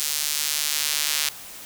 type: tone with high-pass filter sweep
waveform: square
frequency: 74.3 Hz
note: D2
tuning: 21 cents sharp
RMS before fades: -25 dBFS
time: 0-1.29 s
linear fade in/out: 0 ms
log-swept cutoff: 5200 to 3400 Hz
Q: 0.74
effects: white hiss -40 dBFS RMS until 1.65 s